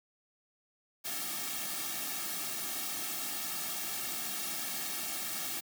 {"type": "noise with comb filter", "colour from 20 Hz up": "white", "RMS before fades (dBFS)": -37, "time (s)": [1.04, 5.61], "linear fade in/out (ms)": 20, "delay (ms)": 2, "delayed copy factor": -0.95, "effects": ["high-pass 150 Hz 12 dB/octave"]}